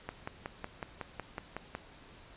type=click train; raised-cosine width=0.5 ms; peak=-22 dBFS; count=10; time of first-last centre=0.09-1.751 s; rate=5.42 Hz; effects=pink hiss -55 dBFS RMS until 2.36 s + resampled to 8000 Hz